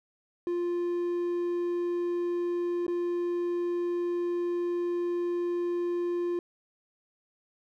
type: tone with dropouts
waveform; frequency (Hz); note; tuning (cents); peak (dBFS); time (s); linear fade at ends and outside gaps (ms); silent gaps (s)
triangle; 349.3; F4; 0; -25; 0.47-6.39; 1; 2.866-2.88
effects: none